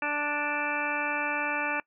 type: harmonic tone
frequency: 293.7 Hz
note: D4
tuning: in tune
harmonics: 1 / 2 / 3 / 4 / 5 / 6 / 8 / 9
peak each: -38 / -37 / -34 / -37 / -34 / -35 / -35 / -36 dBFS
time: 0.02-1.8 s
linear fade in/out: 2 ms
effects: noise-tail reverb RT60 0.1 s tail -23 dB re dry